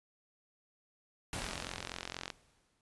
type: noise with exponential decay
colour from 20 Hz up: pink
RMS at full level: -38 dBFS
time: 1.33-2.81 s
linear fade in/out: 1 ms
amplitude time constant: 320 ms
type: click train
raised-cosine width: 0.2 ms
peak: -21 dBFS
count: 40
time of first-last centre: 1.42-2.302 s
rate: 44.2 Hz
effects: resampled to 24000 Hz